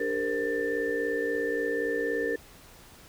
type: tone cluster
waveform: sine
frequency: 294.3 / 399.2 / 462.9 / 520 / 1778 Hz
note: D4 / G4 / A#4 / C5 / A6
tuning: +4 / +32 / -12 / -11 / +18 cents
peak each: -35 / -34 / -29 / -37 / -33 dBFS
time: 0-2.36 s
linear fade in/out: 5 ms
effects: pink hiss -52 dBFS RMS until 3.08 s

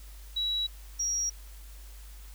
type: tone pair in turn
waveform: sine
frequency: 3900 / 5670 Hz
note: B7 / F8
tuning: -23 / +25 cents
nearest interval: tritone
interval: 648 cents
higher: second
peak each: -27 dBFS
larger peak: neither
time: 0.36-0.67 / 0.99-1.3 s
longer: neither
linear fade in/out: 10 ms
effects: added 50 Hz sine -44 dBFS peak until 2.34 s + white hiss -55 dBFS RMS until 2.34 s

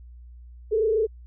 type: tone with frequency modulation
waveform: sine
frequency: 436.9 Hz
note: A4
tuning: 12 cents flat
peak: -19 dBFS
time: 0.71-1.07 s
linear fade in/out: 20 ms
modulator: 27.1 Hz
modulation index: 0.87
effects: added 60 Hz sine -42 dBFS peak until 1.26 s

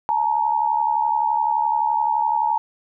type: tone pair together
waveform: sine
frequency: 860.6 / 932.3 Hz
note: A5 / A#5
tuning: -39 / 0 cents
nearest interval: minor second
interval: 139 cents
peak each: -20 dBFS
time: 0.09-2.58 s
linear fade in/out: 0 ms
effects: none

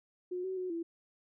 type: tone with pitch steps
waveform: sine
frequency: 361.1 / 376.7 / 367.1 / 334.9 Hz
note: F#4 / F#4 / F#4 / E4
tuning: -42 / +31 / -14 / +27 cents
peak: -34 dBFS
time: 0.31-0.83 s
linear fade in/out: 10 ms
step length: 130 ms
effects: none

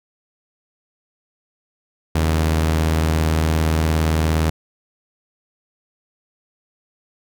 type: tone pair together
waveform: sawtooth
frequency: 79.6 / 141.83 Hz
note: D#2 / C#3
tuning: +40 / +40 cents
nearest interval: minor seventh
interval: 1000 cents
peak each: -12 / -24 dBFS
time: 2.15-4.5 s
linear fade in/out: 5 ms
effects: none

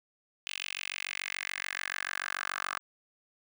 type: tone with high-pass filter sweep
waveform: 10% pulse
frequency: 46.93 Hz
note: F#1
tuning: 25 cents sharp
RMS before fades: -37 dBFS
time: 0.47-2.79 s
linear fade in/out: 0 ms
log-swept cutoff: 2800 to 1300 Hz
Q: 3.5
effects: none

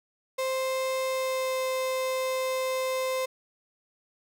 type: tone with pitch glide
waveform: 35% pulse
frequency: 523.3 to 519.4 Hz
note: C5 to C5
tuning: 0 to -13 cents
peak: -25 dBFS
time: 0.38-3.26 s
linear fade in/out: 10 ms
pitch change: -13 cents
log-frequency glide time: 1.08-1.6 s
effects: none

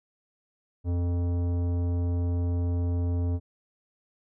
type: tone with tanh clipping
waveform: triangle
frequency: 87.31 Hz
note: F2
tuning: in tune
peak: -26 dBFS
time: 0.84-3.4 s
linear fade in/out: 50 ms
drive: 18 dB
effects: none

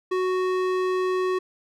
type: tone with band-pass filter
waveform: square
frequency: 370 Hz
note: F#4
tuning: in tune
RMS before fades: -24 dBFS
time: 0.11-1.39 s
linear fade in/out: 10 ms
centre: 750 Hz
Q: 0.56
effects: none

